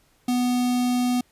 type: tone with notch filter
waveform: square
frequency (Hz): 247.2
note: B3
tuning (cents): +2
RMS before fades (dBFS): -22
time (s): 0.28-1.21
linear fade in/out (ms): 5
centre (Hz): 1600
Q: 1.1
effects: pink hiss -62 dBFS RMS until 1.31 s + resampled to 32000 Hz